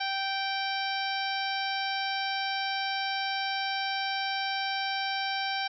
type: harmonic tone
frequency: 780 Hz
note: G5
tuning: 9 cents flat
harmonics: 1 / 2 / 3 / 4 / 5 / 6 / 7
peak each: -32 / -35 / -37 / -38 / -39 / -40 / -40 dBFS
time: 0-5.68 s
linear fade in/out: 10 ms
effects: none